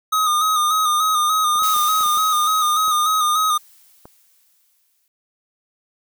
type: tone with vibrato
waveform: square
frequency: 1241 Hz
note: D#6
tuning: 5 cents flat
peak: -16 dBFS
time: 0.12-3.58 s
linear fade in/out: 10 ms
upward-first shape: square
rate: 3.4 Hz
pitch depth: 36 cents each way
type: clicks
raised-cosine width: 1 ms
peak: -25 dBFS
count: 8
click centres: 1.559 / 1.622 / 1.764 / 2.008 / 2.061 / 2.173 / 2.881 / 4.055 s
type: noise with exponential decay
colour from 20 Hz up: blue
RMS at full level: -26 dBFS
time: 1.63-5.08 s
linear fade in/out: 2 ms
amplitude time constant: 750 ms
effects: none